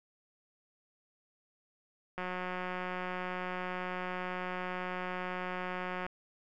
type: click train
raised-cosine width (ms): 0.5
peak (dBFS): -23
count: 708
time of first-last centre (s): 2.18-6.065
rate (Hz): 182
effects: none